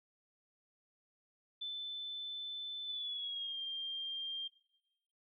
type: tone with pitch glide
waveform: sine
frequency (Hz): 3520 to 3191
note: A7 to G7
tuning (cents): 0 to +30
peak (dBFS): -38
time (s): 1.61-4.48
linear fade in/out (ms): 10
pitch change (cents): -170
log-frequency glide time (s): 2.86-3.59
effects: noise-tail reverb RT60 0.9 s tail -17 dB re dry